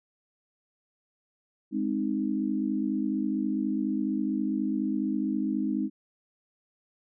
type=chord; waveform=sine; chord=Ab major; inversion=none; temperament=equal with one note detuned; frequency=206.9 / 261.6 / 311.1 Hz; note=Ab3 / C4 / Eb4; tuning=-6 / 0 / 0 cents; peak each=-30 dBFS; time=1.71-5.9 s; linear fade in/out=50 ms; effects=none